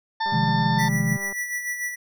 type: harmonic tone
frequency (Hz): 893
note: A5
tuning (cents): +25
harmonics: 1 / 2 / 4 / 5 / 6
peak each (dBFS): -23 / -29 / -35 / -37 / -39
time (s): 0.2-0.89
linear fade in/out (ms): 10
type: click train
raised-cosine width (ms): 1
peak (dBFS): -26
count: 212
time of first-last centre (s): 0.26-1.326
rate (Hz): 198
type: chord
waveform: sine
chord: F minor seventh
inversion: second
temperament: just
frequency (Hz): 130.96 / 157.15 / 174.61 / 209.5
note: C3 / Eb3 / F3 / Ab3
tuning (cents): +2 / +18 / 0 / +15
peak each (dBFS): -25 / -25 / -28 / -26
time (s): 0.32-1.17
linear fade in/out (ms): 10
type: tone with tremolo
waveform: square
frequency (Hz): 1957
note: B6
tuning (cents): -16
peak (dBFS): -25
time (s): 0.78-1.96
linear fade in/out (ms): 20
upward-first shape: sine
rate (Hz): 6.8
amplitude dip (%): 55
effects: none